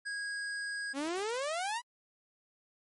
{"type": "tone", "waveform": "square", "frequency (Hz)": 1644, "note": "G#6", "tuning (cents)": -18, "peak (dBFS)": -36, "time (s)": [0.05, 0.94], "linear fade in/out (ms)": 20}
{"type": "exponential sweep", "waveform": "sawtooth", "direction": "up", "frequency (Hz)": [261.6, 1000], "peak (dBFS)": -29, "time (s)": [0.93, 1.82], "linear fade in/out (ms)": 50}
{"effects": ["MP3 48 kbps"]}